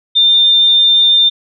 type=tone; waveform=sine; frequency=3603 Hz; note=A7; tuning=40 cents sharp; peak=-6 dBFS; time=0.15-1.3 s; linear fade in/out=20 ms; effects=none